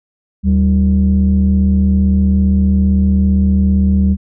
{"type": "tone pair together", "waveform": "sine", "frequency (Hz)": [76.5, 194.16], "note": ["D#2", "G3"], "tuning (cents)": [-29, -16], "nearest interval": "octave + major third", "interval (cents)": 1613, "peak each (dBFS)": -10, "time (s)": [0.43, 4.17], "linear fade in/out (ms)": 50, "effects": ["tanh soft clip ceiling -4 dBFS"]}